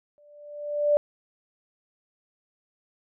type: tone with exponential growth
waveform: sine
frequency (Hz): 588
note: D5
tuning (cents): +2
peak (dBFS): -15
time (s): 0.18-0.97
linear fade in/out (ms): 0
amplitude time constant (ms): 170
effects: none